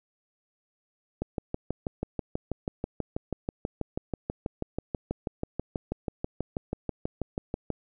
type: click train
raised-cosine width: 2 ms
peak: -16 dBFS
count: 41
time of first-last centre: 1.22-7.703 s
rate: 6.17 Hz
effects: none